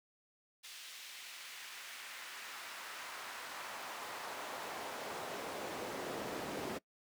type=noise with high-pass filter sweep; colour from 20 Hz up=brown; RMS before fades=-45 dBFS; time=0.63-6.79 s; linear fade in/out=20 ms; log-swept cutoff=3200 to 310 Hz; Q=1; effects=noise-tail reverb RT60 0.1 s tail -22 dB re dry